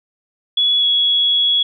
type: tone with pitch glide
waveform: sine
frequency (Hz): 3387 to 3354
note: G#7 to G#7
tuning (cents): +33 to +16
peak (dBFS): -12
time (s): 0.57-1.63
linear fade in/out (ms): 5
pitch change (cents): -17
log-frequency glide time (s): 0.79-0.85
effects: none